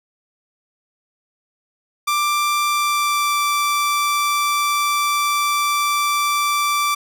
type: tone with pitch glide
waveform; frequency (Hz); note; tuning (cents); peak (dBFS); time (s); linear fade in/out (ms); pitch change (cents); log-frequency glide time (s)
sawtooth; 1180 to 1169.1; D6 to D6; +8 to -8; -13; 2.07-6.95; 10; -16; 2.68-3.43
effects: none